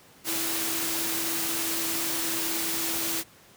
sine tone in noise, 329.6 Hz, E4, in tune, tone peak -36 dBFS, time 0.24-3.24 s, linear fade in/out 50 ms, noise white, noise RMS -29 dBFS, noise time 0.24-3.24 s, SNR -10 dB, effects pink hiss -54 dBFS RMS until 3.56 s + high-pass 100 Hz 12 dB/octave

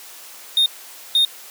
triangle tone bursts at uneven times, 3681 Hz, A#7, 23 cents flat, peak -11 dBFS, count 2, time 0.57-0.66 / 1.15-1.25 s, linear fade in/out 2 ms, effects white hiss -40 dBFS RMS until 1.5 s + high-pass 400 Hz 12 dB/octave

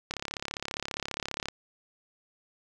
click train, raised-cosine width 0.2 ms, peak -15 dBFS, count 49, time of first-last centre 0.11-1.485 s, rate 34.9 Hz, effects none

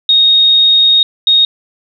sine tone pair in turn, 3729 / 3729 Hz, A#7 / A#7, 0 / 0 cents, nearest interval unison, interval 0 cents, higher neither, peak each -5 dBFS, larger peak neither, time 0.09-1.03 / 1.27-1.45 s, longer first, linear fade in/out 2 ms, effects none

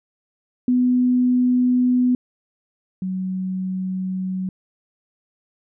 sine tone pair in turn, 249.4 / 186.84 Hz, B3 / F#3, +17 / +17 cents, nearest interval perfect fourth, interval 500 cents, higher first, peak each -14 / -22 dBFS, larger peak first, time 0.68-2.15 / 3.02-4.49 s, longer neither, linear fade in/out 2 ms, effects none

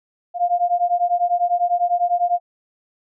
sine beating tone pair, 698.5 / 708.5 Hz, F5 / F5, 0 / +25 cents, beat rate 10 Hz, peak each -19 / -19 dBFS, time 0.34-2.4 s, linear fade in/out 50 ms, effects none

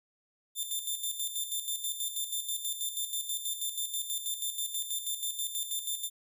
10% pulse tone with tremolo, 3571 Hz, A7, 25 cents sharp, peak -23 dBFS, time 0.55-6.1 s, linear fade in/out 50 ms, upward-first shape square, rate 6.2 Hz, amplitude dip 60%, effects none

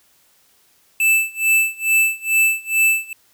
square tone with tremolo, 2640 Hz, E7, 2 cents sharp, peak -12 dBFS, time 1-3.13 s, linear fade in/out 2 ms, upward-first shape sine, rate 2.3 Hz, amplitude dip 95%, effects white hiss -57 dBFS RMS until 3.33 s

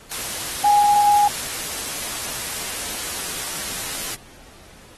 sine tone in noise, 825 Hz, G#5, 12 cents flat, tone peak -12 dBFS, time 0.64-1.28 s, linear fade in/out 5 ms, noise white, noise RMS -28 dBFS, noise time 0.11-4.15 s, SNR +13 dB, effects pink hiss -47 dBFS RMS until 4.97 s + AAC 32 kbps

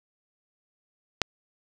click, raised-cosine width 0.2 ms, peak -4 dBFS, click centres 1.217 s, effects none

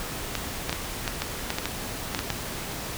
clicks, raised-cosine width 0.2 ms, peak -9 dBFS, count 11, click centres 0.353 / 0.695 / 0.728 / 1.078 / 1.22 / 1.504 / 1.585 / 1.656 / 2.148 / 2.191 / 2.303 s, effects pink hiss -34 dBFS RMS until 2.97 s

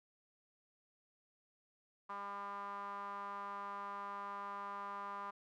sawtooth tone with band-pass filter, 200.7 Hz, G3, 41 cents sharp, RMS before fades -45 dBFS, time 2.09-5.31 s, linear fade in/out 10 ms, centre 1100 Hz, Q 9.1, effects none

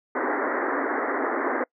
pink band-pass noise, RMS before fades -26 dBFS, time 0.15-1.64 s, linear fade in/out 5 ms, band 250 to 2000 Hz, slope 96 dB/octave, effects noise-tail reverb RT60 0.1 s tail -25 dB re dry

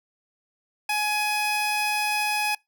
35% pulse tone pair together, 840 / 2517 Hz, G#5 / D#7, +19 / +19 cents, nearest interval octave + perfect fifth, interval 1900 cents, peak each -24 dBFS, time 0.89-2.55 s, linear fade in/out 5 ms, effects noise-tail reverb RT60 0.2 s tail -26 dB re dry

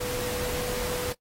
sine tone in noise, 493.9 Hz, B4, in tune, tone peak -31 dBFS, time 0-1.13 s, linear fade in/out 10 ms, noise pink, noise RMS -33 dBFS, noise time 0-1.13 s, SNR -1 dB, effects noise-tail reverb RT60 0.1 s tail -19 dB re dry + AAC 48 kbps

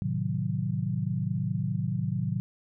sine chord, A diminished seventh, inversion none, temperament equal, 110 / 130.81 / 155.56 / 185 Hz, A2 / C3 / Eb3 / Gb3, 0 / 0 / 0 / 0 cents, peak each -32 dBFS, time 0.02-2.4 s, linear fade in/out 0 ms, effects none

